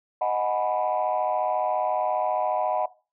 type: chord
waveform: sine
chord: G# minor seventh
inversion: second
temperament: equal with one note detuned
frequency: 622.3 / 736.2 / 830.6 / 987.8 Hz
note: D#5 / F#5 / G#5 / B5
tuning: 0 / -9 / 0 / 0 cents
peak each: -26 / -24 / -30 / -29 dBFS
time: 0.21-2.86 s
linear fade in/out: 5 ms
effects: noise-tail reverb RT60 0.3 s tail -18 dB re dry + tanh soft clip ceiling -15 dBFS